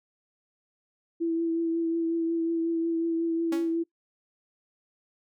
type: tone with vibrato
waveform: sine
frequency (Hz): 331.5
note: E4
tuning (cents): +10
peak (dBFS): -24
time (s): 1.2-3.84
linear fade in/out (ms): 20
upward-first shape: triangle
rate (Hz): 5.5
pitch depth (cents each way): 22
type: tone with exponential decay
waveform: sawtooth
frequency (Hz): 278.1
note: C#4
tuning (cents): +6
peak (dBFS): -25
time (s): 3.52-3.77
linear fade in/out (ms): 5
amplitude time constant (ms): 53
effects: noise-tail reverb RT60 0.1 s tail -22 dB re dry